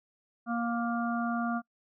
harmonic tone, 234.7 Hz, A#3, 12 cents sharp, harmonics 1 / 3 / 5 / 6, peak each -30 / -35 / -37 / -38 dBFS, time 0.46-1.62 s, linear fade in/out 50 ms, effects noise-tail reverb RT60 0.1 s tail -25 dB re dry

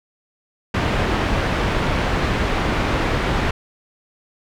pink low-pass noise, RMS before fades -20 dBFS, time 0.74-3.51 s, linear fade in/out 5 ms, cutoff 2600 Hz, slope 12 dB/octave, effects none

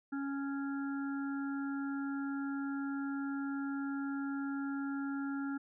harmonic tone, 277.2 Hz, C#4, in tune, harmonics 1 / 3 / 5 / 6, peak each -35 / -50 / -45 / -52 dBFS, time 0.12-5.58 s, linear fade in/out 10 ms, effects none

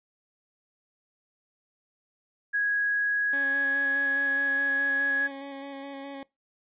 sine tone with pitch glide, 1658 to 1673.4 Hz, G#6 to G#6, -3 to +13 cents, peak -23 dBFS, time 2.53-5.28 s, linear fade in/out 20 ms, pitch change +16 cents, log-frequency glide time 2.84-3.98 s
20% pulse tone with vibrato, 276.4 Hz, C#4, 5 cents flat, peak -32 dBFS, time 3.33-6.23 s, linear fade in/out 2 ms, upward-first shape square, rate 4.8 Hz, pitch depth 16 cents each way
effects noise-tail reverb RT60 0.2 s tail -22 dB re dry + resampled to 8000 Hz

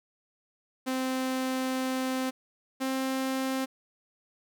sawtooth tone pair in turn, 259.8 / 264 Hz, C4 / C4, -12 / +16 cents, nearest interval unison, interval 28 cents, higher second, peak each -24 dBFS, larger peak neither, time 0.86-2.31 / 2.8-3.66 s, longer first, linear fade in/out 20 ms, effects none

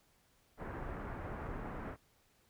pink low-pass noise, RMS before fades -43 dBFS, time 0.57-1.97 s, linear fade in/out 50 ms, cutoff 1700 Hz, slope 24 dB/octave, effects pink hiss -71 dBFS RMS until 2.49 s

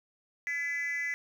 sine tone with frequency modulation, 2007 Hz, B6, 27 cents sharp, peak -28 dBFS, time 0.47-1.14 s, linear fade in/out 0 ms, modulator 304 Hz, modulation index 0.62, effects tanh soft clip ceiling -29 dBFS + 10-bit

